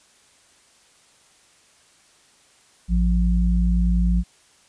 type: tone pair together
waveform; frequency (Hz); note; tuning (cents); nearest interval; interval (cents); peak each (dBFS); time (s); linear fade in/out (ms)
sine; 55.72 / 176.9; A1 / F3; +23 / +23; octave + minor sixth; 2000; -17 / -21; 2.88-4.24; 50
effects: white hiss -56 dBFS RMS until 4.68 s + resampled to 22050 Hz